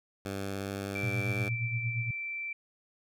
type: tone with pitch glide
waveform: 10% pulse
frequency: 98 to 98.8 Hz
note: G2 to G2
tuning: 0 to +14 cents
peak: -26 dBFS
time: 0.25-1.49 s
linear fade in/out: 5 ms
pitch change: +14 cents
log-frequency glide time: 0.47-0.79 s
type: tone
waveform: sine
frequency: 2338 Hz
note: D7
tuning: 8 cents flat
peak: -34 dBFS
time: 0.95-2.53 s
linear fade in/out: 5 ms
type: tone with tremolo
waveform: sine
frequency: 116.54 Hz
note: A#2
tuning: in tune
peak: -28 dBFS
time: 1.03-2.11 s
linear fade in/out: 5 ms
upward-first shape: sine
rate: 8.6 Hz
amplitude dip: 70%
effects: none